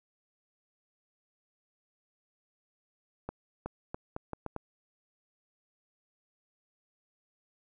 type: accelerating click train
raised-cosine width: 1 ms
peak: -22 dBFS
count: 7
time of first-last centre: 3.29-4.563 s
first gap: 370 ms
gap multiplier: 0.77
effects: none